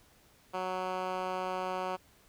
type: tone with band-pass filter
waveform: 10% pulse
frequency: 185 Hz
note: F#3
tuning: in tune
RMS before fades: -35 dBFS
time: 0.53-1.97 s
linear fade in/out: 20 ms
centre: 940 Hz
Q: 0.68
effects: pink hiss -63 dBFS RMS until 2.28 s